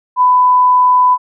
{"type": "tone", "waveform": "sine", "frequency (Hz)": 999, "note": "B5", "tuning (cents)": 20, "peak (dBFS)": -6, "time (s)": [0.16, 1.18], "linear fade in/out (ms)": 50, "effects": []}